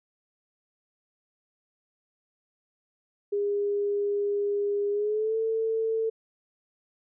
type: tone with pitch glide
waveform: sine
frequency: 407.1 to 446.5 Hz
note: G#4 to A4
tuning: -35 to +25 cents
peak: -24 dBFS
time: 3.32-6.1 s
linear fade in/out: 10 ms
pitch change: +160 cents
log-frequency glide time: 4.91-5.37 s
effects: none